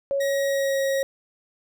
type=tone with pitch glide; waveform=sine; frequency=554.4 to 544.2 Hz; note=C#5 to C#5; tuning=0 to -32 cents; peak=-21 dBFS; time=0.11-1.03 s; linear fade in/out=0 ms; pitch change=-32 cents; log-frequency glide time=0.47-0.79 s
type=tone; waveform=sawtooth; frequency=1900 Hz; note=A#6; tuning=33 cents sharp; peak=-26 dBFS; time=0.2-1.03 s; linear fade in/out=10 ms
effects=none